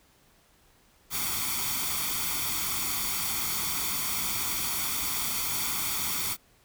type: noise with comb filter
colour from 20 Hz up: white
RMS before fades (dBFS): -30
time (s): 1.1-6.37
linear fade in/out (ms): 50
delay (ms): 0.88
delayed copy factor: +0.7
effects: pink hiss -62 dBFS RMS until 6.64 s